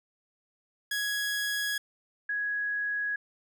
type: tone pair in turn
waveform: sawtooth / sine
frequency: 1667 / 1667 Hz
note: G#6 / G#6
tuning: +6 / +6 cents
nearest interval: unison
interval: 0 cents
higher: neither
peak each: -25 / -28 dBFS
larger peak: first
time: 0.91-1.78 / 2.29-3.16 s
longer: neither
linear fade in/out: 5 ms
effects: none